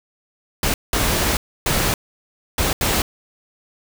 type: noise bursts at uneven times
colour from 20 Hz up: pink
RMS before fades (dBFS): -19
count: 5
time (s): 0.63-0.74 / 0.93-1.37 / 1.66-1.94 / 2.58-2.73 / 2.81-3.02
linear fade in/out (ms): 2
effects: none